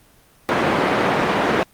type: band-pass noise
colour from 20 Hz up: pink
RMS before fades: -18 dBFS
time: 0.49-1.63 s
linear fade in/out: 0 ms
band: 230 to 2000 Hz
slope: 12 dB/octave
effects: pink hiss -53 dBFS RMS until 1.73 s + Opus 24 kbps